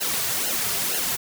white noise with flanger, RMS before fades -25 dBFS, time 0-1.17 s, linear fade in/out 20 ms, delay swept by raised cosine 0.84 to 3.84 ms, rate 2.1 Hz, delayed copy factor -0.8, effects none

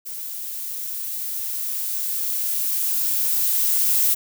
violet noise with level ramp, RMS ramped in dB -32 to -18 dBFS, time 0.05-4.15 s, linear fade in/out 20 ms, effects none

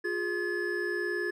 triangle tone cluster, 354.3 / 413.9 / 1715 Hz, F4 / G#4 / A6, +25 / -6 / -45 cents, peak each -31 / -33 / -31 dBFS, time 0.04-1.31 s, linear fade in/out 10 ms, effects none

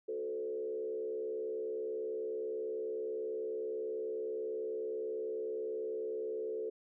sine tone with frequency modulation, 440 Hz, A4, in tune, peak -35 dBFS, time 0.08-6.7 s, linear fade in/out 10 ms, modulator 69.2 Hz, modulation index 0.86, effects none

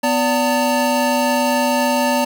square tone cluster, 248.7 / 579 / 903 Hz, B3 / D5 / A5, +12 / -25 / +45 cents, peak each -20 dBFS, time 0.03-2.25 s, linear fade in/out 10 ms, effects none

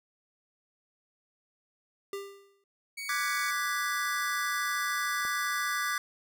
square tone with exponential decay, 397.4 Hz, G4, 24 cents sharp, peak -33 dBFS, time 2.13-2.64 s, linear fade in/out 2 ms, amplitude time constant 110 ms
sawtooth tone, 2242 Hz, C#7, 19 cents sharp, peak -33 dBFS, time 2.97-3.51 s, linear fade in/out 10 ms
square chord, G# half-diminished seventh, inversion second, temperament equal, 1174.7 / 1480 / 1661.2 / 1975.5 Hz, D6 / F#6 / G#6 / B6, 0 / 0 / 0 / 0 cents, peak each -34 / -37 / -35 / -36 dBFS, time 3.09-5.98 s, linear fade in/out 2 ms
click, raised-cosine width 1 ms, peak -31 dBFS, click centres 5.251 s
effects none

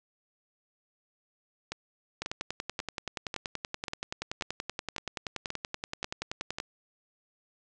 two click trains, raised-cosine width 0.2 ms, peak -16 / -17 dBFS, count 47 / 10, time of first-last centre 2.22-6.601 / 1.72-6.585 s, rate 10.5 / 1.85 Hz, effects resampled to 22050 Hz + 9-bit

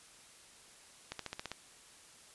accelerating click train, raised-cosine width 0.2 ms, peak -22 dBFS, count 7, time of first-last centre 1.12-1.516 s, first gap 73 ms, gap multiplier 0.96, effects white hiss -58 dBFS RMS until 2.34 s + resampled to 24000 Hz

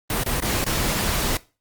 pink noise with dropouts, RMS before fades -23 dBFS, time 0.1-1.37 s, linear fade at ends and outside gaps 2 ms, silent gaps 0.236-0.261 / 0.403-0.422 / 0.643-0.664 s, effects noise-tail reverb RT60 0.3 s tail -19 dB re dry + Opus 32 kbps

